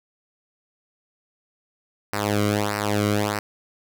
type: tone with flanger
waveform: sawtooth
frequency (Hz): 103.83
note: G#2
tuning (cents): 0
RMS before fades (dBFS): -23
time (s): 2.13-3.39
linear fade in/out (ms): 0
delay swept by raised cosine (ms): 0.29 to 1.17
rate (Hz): 1.6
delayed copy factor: -0.85
effects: none